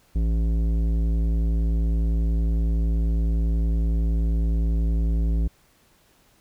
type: tone with tanh clipping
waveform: sine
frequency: 55.6 Hz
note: A1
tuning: 19 cents sharp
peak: -21 dBFS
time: 0.15-5.48 s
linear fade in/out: 10 ms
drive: 13 dB
effects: pink hiss -60 dBFS RMS until 6.4 s